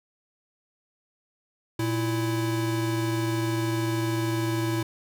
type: tone pair together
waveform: square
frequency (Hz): 116.67 / 330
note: A#2 / E4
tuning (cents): +2 / +2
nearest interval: octave + tritone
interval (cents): 1800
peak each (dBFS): -28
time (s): 1.79-4.83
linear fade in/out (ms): 5
effects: none